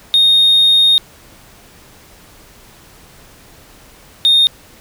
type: tone pair in turn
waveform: sine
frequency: 3700 / 3680 Hz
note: A#7 / A#7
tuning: -14 / -23 cents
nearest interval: unison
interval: 9 cents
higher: first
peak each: -5 dBFS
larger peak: neither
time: 0.14-0.98 / 4.25-4.47 s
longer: first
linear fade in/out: 0 ms
effects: tanh soft clip ceiling -5 dBFS + pink hiss -43 dBFS RMS until 4.8 s